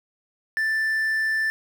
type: tone with quantisation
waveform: triangle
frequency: 1767 Hz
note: A6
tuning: 7 cents sharp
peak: -19 dBFS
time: 0.57-1.5 s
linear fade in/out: 0 ms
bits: 8
effects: none